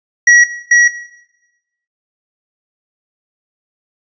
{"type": "tone with echo", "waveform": "square", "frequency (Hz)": 1919, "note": "A#6", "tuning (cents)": 50, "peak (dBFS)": -4, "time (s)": [0.27, 0.44], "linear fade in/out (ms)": 5, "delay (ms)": 440, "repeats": 1, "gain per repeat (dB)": -2, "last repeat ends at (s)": 0.88, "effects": ["noise-tail reverb RT60 1.0 s tail -18 dB re dry", "resampled to 16000 Hz"]}